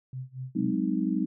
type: tone with tremolo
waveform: sine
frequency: 129.5 Hz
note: C3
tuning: 17 cents flat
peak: -32 dBFS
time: 0.13-0.8 s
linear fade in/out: 2 ms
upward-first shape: sine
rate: 4.3 Hz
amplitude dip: 95%
type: chord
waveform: sine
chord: Ab dominant seventh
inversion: third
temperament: just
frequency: 186.89 / 207.7 / 259.6 / 311.5 Hz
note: Gb3 / Ab3 / C4 / Eb4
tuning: +18 / 0 / -13 / +2 cents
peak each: -30 dBFS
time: 0.55-1.26 s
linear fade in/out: 10 ms
effects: none